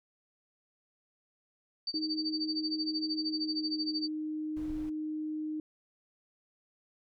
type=tone with tremolo; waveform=sine; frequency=4605 Hz; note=D8; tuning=35 cents flat; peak=-30 dBFS; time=1.87-4.08 s; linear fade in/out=2 ms; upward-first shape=sine; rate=13 Hz; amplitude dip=95%
type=tone with pitch glide; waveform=sine; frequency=311.1 to 308.4 Hz; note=D#4 to D#4; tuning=0 to -15 cents; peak=-33 dBFS; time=1.94-5.6 s; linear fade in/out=2 ms; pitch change=-15 cents; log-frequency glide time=3.17-3.85 s
type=noise; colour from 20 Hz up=brown; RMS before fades=-45 dBFS; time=4.56-4.9 s; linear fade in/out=10 ms
effects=none